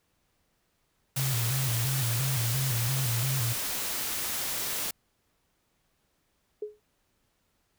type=noise; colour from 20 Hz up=white; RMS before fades=-32 dBFS; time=1.16-4.91 s; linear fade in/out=5 ms
type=tone with vibrato; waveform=sine; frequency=124.5 Hz; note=B2; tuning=14 cents sharp; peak=-27 dBFS; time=1.16-3.54 s; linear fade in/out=20 ms; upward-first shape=square; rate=2.9 Hz; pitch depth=110 cents each way
type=tone with exponential decay; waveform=sine; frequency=421.8 Hz; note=G#4; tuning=27 cents sharp; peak=-28 dBFS; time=6.62-6.8 s; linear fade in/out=5 ms; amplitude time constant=37 ms
effects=pink hiss -73 dBFS RMS until 7.78 s